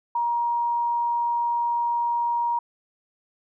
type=tone; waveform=sine; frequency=946 Hz; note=A#5; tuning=25 cents sharp; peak=-21 dBFS; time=0.15-2.59 s; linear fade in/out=5 ms; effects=none

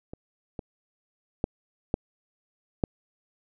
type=clicks; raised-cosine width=2 ms; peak=-25 / -21 / -11 / -10 / -10 dBFS; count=5; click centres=0.135 / 0.592 / 1.441 / 1.941 / 2.838 s; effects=none

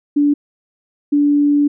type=tone pair in turn; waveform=sine; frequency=290 / 290 Hz; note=D4 / D4; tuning=-22 / -22 cents; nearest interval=unison; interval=0 cents; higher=neither; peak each=-10 dBFS; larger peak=neither; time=0.16-0.34 / 1.12-1.68 s; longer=second; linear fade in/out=10 ms; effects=none

